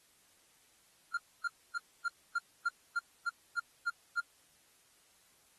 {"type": "tone bursts", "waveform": "triangle", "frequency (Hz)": 1396, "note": "F6", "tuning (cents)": -1, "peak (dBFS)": -27, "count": 11, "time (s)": [1.14, 4.203], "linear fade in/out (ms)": 5, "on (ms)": 33, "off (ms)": 270, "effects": ["white hiss -67 dBFS RMS until 5.58 s", "AAC 32 kbps"]}